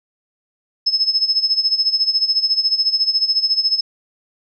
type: tone with tremolo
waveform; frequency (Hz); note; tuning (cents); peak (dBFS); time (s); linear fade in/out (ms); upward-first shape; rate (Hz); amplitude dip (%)
sine; 5200; E8; -24; -11; 0.86-3.81; 10; sine; 14; 80
effects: none